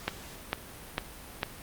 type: click train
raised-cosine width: 0.3 ms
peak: -11 dBFS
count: 4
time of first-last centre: 0.08-1.431 s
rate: 2.22 Hz
effects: pink hiss -46 dBFS RMS until 1.62 s + Opus 48 kbps